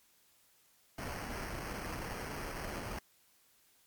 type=noise with sample-and-hold; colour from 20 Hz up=pink; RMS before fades=-41 dBFS; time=0.98-2.99 s; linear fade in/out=5 ms; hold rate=3675 Hz; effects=white hiss -68 dBFS RMS until 3.86 s + MP3 96 kbps